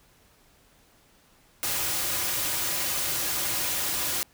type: noise with comb filter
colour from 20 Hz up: white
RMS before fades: -28 dBFS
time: 1.63-4.23 s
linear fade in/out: 0 ms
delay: 4.5 ms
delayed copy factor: -0.55
effects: pink hiss -60 dBFS RMS until 4.33 s